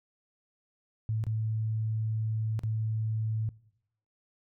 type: tone with dropouts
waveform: sine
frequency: 110 Hz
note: A2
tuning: in tune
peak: -27 dBFS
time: 1.09-3.49 s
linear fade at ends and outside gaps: 0 ms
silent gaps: 1.239-1.267 / 2.592-2.635 s
effects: noise-tail reverb RT60 0.8 s tail -22 dB re dry